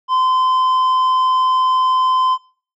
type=tone with tanh clipping; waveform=triangle; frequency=1029 Hz; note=C6; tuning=29 cents flat; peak=-14 dBFS; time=0.08-2.38 s; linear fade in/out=50 ms; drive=11 dB; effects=noise-tail reverb RT60 0.4 s tail -19 dB re dry